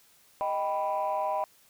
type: chord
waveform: sine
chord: Eb augmented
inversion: none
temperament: equal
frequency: 622.3 / 784 / 987.8 Hz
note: Eb5 / G5 / B5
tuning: 0 / 0 / 0 cents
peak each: -30 dBFS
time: 0.41-1.44 s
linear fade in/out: 0 ms
effects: tanh soft clip ceiling -21 dBFS + white hiss -61 dBFS RMS until 1.69 s